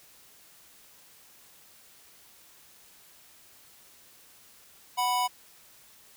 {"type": "tone pair together", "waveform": "square", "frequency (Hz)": [740, 987.8], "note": ["F#5", "B5"], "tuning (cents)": [0, 0], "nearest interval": "perfect fourth", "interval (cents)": 500, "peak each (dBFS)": [-30, -27], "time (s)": [4.97, 5.28], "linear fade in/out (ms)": 20, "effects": ["white hiss -56 dBFS RMS until 6.16 s"]}